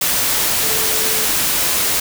sine tone in noise, 440 Hz, A4, in tune, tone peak -28 dBFS, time 0.63-1.25 s, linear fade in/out 5 ms, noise white, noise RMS -17 dBFS, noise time 0.01-2 s, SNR -14 dB, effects none

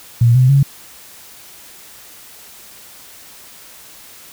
sine tone with pitch steps, 118 / 127.94 / 138.71 Hz, A#2 / C3 / C#3, +22 / -38 / +1 cents, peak -7 dBFS, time 0.21-0.63 s, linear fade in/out 5 ms, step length 140 ms, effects white hiss -40 dBFS RMS until 4.32 s

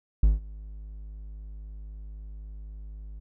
triangle tone with ADSR envelope, 51.91 Hz, G#1, in tune, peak -12 dBFS, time 0.23-3.2 s, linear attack 4 ms, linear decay 160 ms, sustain -24 dB, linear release 15 ms, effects none

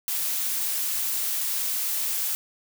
blue noise, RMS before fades -27 dBFS, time 0.08-2.35 s, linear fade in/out 0 ms, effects none

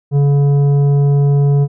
sine tone with tanh clipping, 142.1 Hz, C#3, 43 cents sharp, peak -10 dBFS, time 0.11-1.68 s, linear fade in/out 50 ms, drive 9 dB, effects none

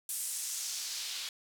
white noise with band-pass filter sweep, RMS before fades -38 dBFS, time 0.09-1.29 s, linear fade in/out 2 ms, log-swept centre 10000 to 3500 Hz, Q 1.4, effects none

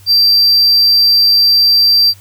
triangle tone, 4699 Hz, D8, in tune, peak -5 dBFS, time 0.06-2.14 s, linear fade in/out 50 ms, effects added 98 Hz sine -39 dBFS peak until 2.2 s + white hiss -45 dBFS RMS until 2.2 s

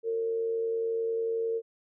sine tone with amplitude modulation, 455.5 Hz, A#4, 40 cents flat, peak -25 dBFS, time 0.03-1.62 s, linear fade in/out 50 ms, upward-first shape sine, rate 91.2 Hz, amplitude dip 40%, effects none

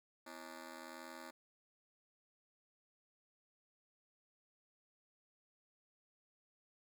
10% pulse ring-modulated tone, 293.7 Hz, D4, in tune, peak -38 dBFS, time 0.26-1.31 s, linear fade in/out 10 ms, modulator 40.6 Hz, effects 12-bit

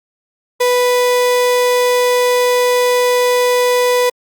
35% pulse tone, 493.9 Hz, B4, in tune, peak -9 dBFS, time 0.6-4.1 s, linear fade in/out 10 ms, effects Opus 48 kbps

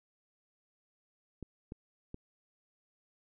clicks, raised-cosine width 3 ms, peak -29 dBFS, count 3, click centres 1.427 / 1.721 / 2.144 s, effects none

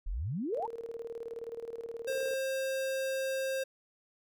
sine exponential sweep, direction up, 33.07 to 970 Hz, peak -32 dBFS, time 0.06-0.67 s, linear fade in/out 10 ms
sine tone with tremolo, 462.7 Hz, A#4, 13 cents flat, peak -36 dBFS, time 0.52-2.34 s, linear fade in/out 5 ms, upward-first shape square, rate 19 Hz, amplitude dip 70%
square tone, 532 Hz, C5, 29 cents sharp, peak -32 dBFS, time 2.07-3.64 s, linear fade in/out 10 ms
effects none

